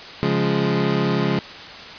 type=chord; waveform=25% pulse; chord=Db major; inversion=none; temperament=equal; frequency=138.59 / 174.61 / 207.7 Hz; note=Db3 / F3 / Ab3; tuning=0 / 0 / 0 cents; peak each=-19 dBFS; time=0.23-1.39 s; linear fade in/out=0 ms; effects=white hiss -36 dBFS RMS until 1.98 s + resampled to 11025 Hz